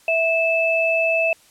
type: tone pair together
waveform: sine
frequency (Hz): 655.8 / 2623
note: E5 / E7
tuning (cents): -9 / -9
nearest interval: 2 octaves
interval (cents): 2400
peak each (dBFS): -19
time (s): 0.08-1.33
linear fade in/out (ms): 2
effects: white hiss -53 dBFS RMS until 1.5 s + low-pass 11000 Hz 12 dB/octave